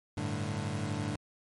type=chord; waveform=25% pulse; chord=G suspended second; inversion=none; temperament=equal with one note detuned; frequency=98 / 110 / 147.43 Hz; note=G2 / A2 / D3; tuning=0 / 0 / +7 cents; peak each=-33 dBFS; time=0.17-1.16 s; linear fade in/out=5 ms; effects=MP3 48 kbps